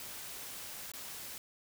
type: noise with dropouts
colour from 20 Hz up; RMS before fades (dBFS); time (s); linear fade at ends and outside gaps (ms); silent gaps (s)
white; -45; 0-1.38; 1; 0.918-0.936
effects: none